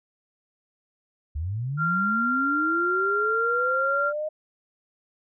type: linear sweep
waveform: sine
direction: up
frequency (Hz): 68.9 to 622.3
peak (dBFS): -26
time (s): 1.35-4.29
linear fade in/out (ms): 10
type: tone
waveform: sine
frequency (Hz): 1384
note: F6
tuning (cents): -16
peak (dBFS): -22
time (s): 1.77-4.13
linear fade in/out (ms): 50
effects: none